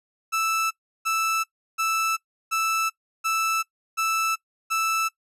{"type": "tone bursts", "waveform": "30% pulse", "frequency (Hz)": 1318.5, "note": "E6", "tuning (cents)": 0, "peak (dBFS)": -19, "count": 7, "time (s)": [0.32, 5.09], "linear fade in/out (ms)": 20, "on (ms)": 390, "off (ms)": 340, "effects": ["noise-tail reverb RT60 0.1 s tail -21 dB re dry", "resampled to 32000 Hz"]}